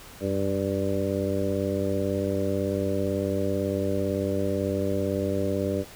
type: harmonic tone with a mistuned harmonic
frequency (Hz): 98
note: G2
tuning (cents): 0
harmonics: 1 / 2 / 3 / 4 / 5 / 6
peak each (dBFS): -31 / -31 / -31 / -31 / -31 / -31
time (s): 0.2-5.85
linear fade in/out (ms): 50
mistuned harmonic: 1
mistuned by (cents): -77
effects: pink hiss -46 dBFS RMS until 5.95 s